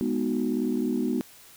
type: chord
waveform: sine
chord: G# minor seventh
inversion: none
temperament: equal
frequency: 207.7 / 246.9 / 311.1 / 370 Hz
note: G#3 / B3 / D#4 / F#4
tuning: 0 / 0 / 0 / 0 cents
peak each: -30 / -26 / -30 / -31 dBFS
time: 0.01-1.21 s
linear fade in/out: 0 ms
effects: tanh soft clip ceiling -15 dBFS + white hiss -51 dBFS RMS until 1.56 s